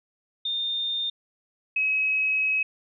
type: tone pair in turn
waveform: sine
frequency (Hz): 3630 / 2555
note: A#7 / D#7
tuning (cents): -47 / +45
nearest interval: tritone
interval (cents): 608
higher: first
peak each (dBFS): -25 / -21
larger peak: second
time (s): 0.45-1.1 / 1.76-2.63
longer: second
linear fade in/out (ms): 5
effects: none